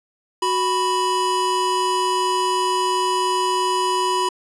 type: tone pair together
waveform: square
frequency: 370.2 / 987.8 Hz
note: F#4 / B5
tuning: +1 / 0 cents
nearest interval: octave + perfect fourth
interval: 1699 cents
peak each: -24 / -20 dBFS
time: 0.42-4.29 s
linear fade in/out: 5 ms
effects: resampled to 24000 Hz

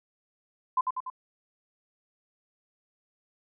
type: tone with echo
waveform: sine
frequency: 1022 Hz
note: C6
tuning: 41 cents flat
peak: -21 dBFS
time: 0.77-0.81 s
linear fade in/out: 5 ms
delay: 97 ms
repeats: 3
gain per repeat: -4 dB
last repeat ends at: 1.101 s
effects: none

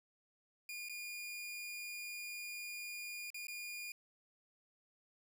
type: tone with dropouts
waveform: sawtooth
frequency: 2428 Hz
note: D#7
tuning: 43 cents flat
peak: -40 dBFS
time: 0.69-3.92 s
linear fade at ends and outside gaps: 2 ms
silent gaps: 0.887-0.895 / 3.303-3.344 / 3.47-3.482 s
effects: none

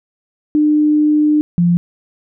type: tone pair in turn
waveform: sine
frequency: 301.1 / 173.45 Hz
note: D4 / F3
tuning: +43 / -12 cents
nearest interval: minor seventh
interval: 955 cents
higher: first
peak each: -9 dBFS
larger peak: neither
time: 0.55-1.41 / 1.58-1.77 s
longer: first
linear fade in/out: 0 ms
effects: none

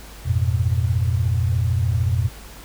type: chord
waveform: sine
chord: F diminished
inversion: none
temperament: equal with one note detuned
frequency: 87.31 / 103.83 / 120.72 Hz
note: F2 / Ab2 / Cb3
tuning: 0 / 0 / -39 cents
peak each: -20 / -24 / -21 dBFS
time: 0.25-2.29 s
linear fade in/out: 20 ms
effects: added 51 Hz sine -39 dBFS peak until 2.64 s + pink hiss -42 dBFS RMS until 2.64 s

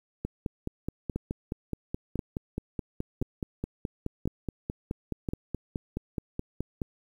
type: two click trains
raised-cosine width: 3 ms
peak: -18 / -17 dBFS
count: 32 / 5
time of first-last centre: 0.25-6.818 / 1.16-5.288 s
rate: 4.72 / 0.969 Hz
effects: 9-bit

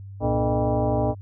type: tone with frequency modulation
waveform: sine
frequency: 246.9 Hz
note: B3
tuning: in tune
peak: -19 dBFS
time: 0.2-1.15 s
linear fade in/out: 50 ms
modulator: 182 Hz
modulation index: 3.1
effects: added 98 Hz sine -36 dBFS peak until 1.21 s

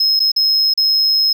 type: tone with dropouts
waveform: triangle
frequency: 5150 Hz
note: E8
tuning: 41 cents flat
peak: -10 dBFS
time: 0-1.33 s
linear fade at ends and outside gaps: 5 ms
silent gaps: 0.194-0.201 / 0.318-0.362 / 0.738-0.775 s
effects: none

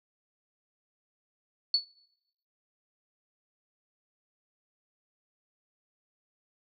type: tone with exponential decay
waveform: sine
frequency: 4435 Hz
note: C#8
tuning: in tune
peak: -18 dBFS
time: 1.74-1.88 s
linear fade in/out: 2 ms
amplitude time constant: 30 ms
effects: noise-tail reverb RT60 0.9 s tail -23 dB re dry

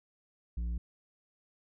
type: tone with tanh clipping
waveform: sine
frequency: 58.27 Hz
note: A#1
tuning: in tune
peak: -33 dBFS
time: 0.57-0.78 s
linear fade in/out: 5 ms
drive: 7 dB
effects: none

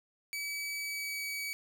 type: tone with pitch glide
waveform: sawtooth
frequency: 2288 to 2274 Hz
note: D7 to C#7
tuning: -46 to +44 cents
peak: -32 dBFS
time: 0.33-1.53 s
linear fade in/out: 0 ms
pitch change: -10 cents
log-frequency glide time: 0.8-1.23 s
effects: none

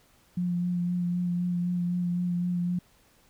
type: tone with vibrato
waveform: sine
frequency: 176.5 Hz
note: F3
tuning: 19 cents sharp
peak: -25 dBFS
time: 0.37-2.79 s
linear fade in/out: 5 ms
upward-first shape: sine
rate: 3.9 Hz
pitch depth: 18 cents each way
effects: pink hiss -62 dBFS RMS until 3.29 s

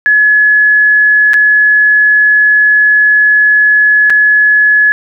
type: tone with dropouts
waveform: sine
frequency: 1700 Hz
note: G#6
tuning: 40 cents sharp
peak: -4 dBFS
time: 0.06-4.92 s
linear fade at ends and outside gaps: 0 ms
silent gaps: 1.334-1.341 / 4.098-4.103 s
effects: none

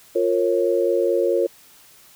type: tone cluster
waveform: sine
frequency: 353 / 462.3 / 547 Hz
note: F4 / A#4 / C#5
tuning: +19 / -14 / -23 cents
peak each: -21 dBFS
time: 0.15-1.47 s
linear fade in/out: 10 ms
effects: white hiss -50 dBFS RMS until 2.15 s

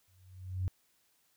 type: tone with exponential growth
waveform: sine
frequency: 92.6 Hz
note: F#2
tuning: 2 cents sharp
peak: -27 dBFS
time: 0.08-0.68 s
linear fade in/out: 0 ms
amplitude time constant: 130 ms
effects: tanh soft clip ceiling -24 dBFS + white hiss -72 dBFS RMS until 1.36 s

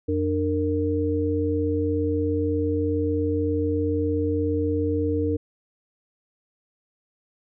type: tone cluster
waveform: sine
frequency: 90.2 / 297.8 / 461 Hz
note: F#2 / D4 / A#4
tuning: -44 / +24 / -19 cents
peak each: -26 / -25 / -25 dBFS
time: 0.08-5.37 s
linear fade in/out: 10 ms
effects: none

